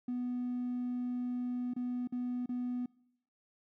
triangle tone with dropouts, 246.9 Hz, B3, in tune, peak -30 dBFS, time 0.08-2.86 s, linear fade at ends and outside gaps 5 ms, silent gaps 1.737-1.763 / 2.074-2.123 / 2.46-2.491 s, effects noise-tail reverb RT60 0.8 s tail -26 dB re dry + tanh soft clip ceiling -29 dBFS

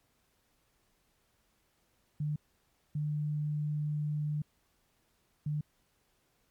sine tone bursts at uneven times, 149.6 Hz, D3, 32 cents sharp, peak -30 dBFS, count 3, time 2.2-2.36 / 2.95-4.42 / 5.46-5.61 s, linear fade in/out 5 ms, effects pink hiss -73 dBFS RMS until 6.5 s + MP3 96 kbps

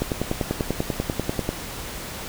click train, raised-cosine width 2 ms, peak -9 dBFS, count 16, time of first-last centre 0.02-1.491 s, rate 10.2 Hz, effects pink hiss -34 dBFS RMS until 2.28 s

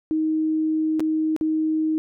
sine tone with dropouts, 314 Hz, D#4, 16 cents sharp, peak -19 dBFS, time 0.11-1.98 s, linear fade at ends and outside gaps 0 ms, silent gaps 0.996-1.004 / 1.364-1.411 s, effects none

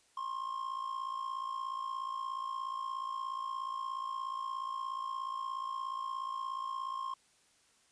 triangle tone with amplitude modulation, 1066 Hz, C6, 32 cents sharp, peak -31 dBFS, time 0.17-7.14 s, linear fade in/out 5 ms, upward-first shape sine, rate 56.9 Hz, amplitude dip 70%, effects white hiss -68 dBFS RMS until 7.91 s + resampled to 22050 Hz

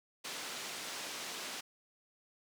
white band-pass noise, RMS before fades -43 dBFS, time 0.24-1.61 s, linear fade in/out 10 ms, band 210 to 5900 Hz, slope 12 dB/octave, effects none

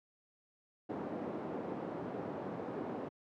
pink band-pass noise, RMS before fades -41 dBFS, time 0.89-3.09 s, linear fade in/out 10 ms, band 220 to 670 Hz, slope 12 dB/octave, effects high-pass 100 Hz 12 dB/octave

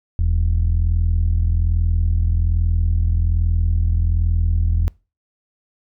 sine tone pair together, 41.2 / 82.41 Hz, E1 / E2, 0 / 0 cents, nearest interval octave, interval 1200 cents, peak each -15 dBFS, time 0.19-4.88 s, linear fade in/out 0 ms, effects noise-tail reverb RT60 0.3 s tail -25 dB re dry + tanh soft clip ceiling -11 dBFS

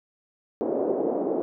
pink band-pass noise, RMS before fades -26 dBFS, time 0.61-1.42 s, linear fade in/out 0 ms, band 310 to 570 Hz, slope 24 dB/octave, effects none

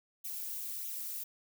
violet noise with flanger, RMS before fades -40 dBFS, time 0.24-1.24 s, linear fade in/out 10 ms, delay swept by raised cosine 0.3 to 3.7 ms, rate 1.6 Hz, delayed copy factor +0.65, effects none

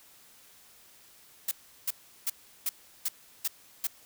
blue noise bursts, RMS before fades -29 dBFS, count 7, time 1.48-3.871 s, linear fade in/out 5 ms, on 33 ms, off 360 ms, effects white hiss -57 dBFS RMS until 4.05 s

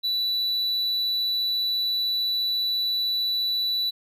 triangle tone, 3957 Hz, B7, 3 cents sharp, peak -21 dBFS, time 0.03-3.91 s, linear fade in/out 20 ms, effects none

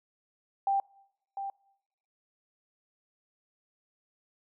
sine tone with echo, 788 Hz, G5, 9 cents sharp, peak -24 dBFS, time 0.67-0.8 s, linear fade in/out 2 ms, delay 700 ms, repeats 1, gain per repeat -9 dB, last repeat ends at 1.5 s, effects noise-tail reverb RT60 0.9 s tail -26 dB re dry

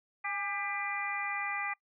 harmonic tone with a mistuned harmonic, 398 Hz, G4, 26 cents sharp, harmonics 2 / 3 / 4 / 5 / 6, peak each -39 / -39 / -45 / -36 / -39 dBFS, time 0.24-1.74 s, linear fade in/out 10 ms, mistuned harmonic 2, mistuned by +44 cents, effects noise-tail reverb RT60 0.1 s tail -24 dB re dry

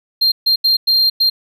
triangle tone bursts at uneven times, 4188 Hz, C8, 1 cent sharp, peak -9 dBFS, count 5, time 0.21-0.32 / 0.46-0.56 / 0.64-0.77 / 0.87-1.1 / 1.2-1.3 s, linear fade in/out 10 ms, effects none

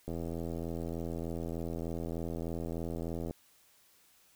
click train, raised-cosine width 2 ms, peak -25 dBFS, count 270, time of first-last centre 0.08-3.309 s, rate 83.3 Hz, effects white hiss -65 dBFS RMS until 4.35 s

